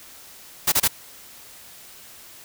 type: noise bursts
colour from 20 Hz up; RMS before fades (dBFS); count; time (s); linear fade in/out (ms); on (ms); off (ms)
white; -18; 3; 0.67-0.88; 10; 52; 27
effects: white hiss -45 dBFS RMS until 2.44 s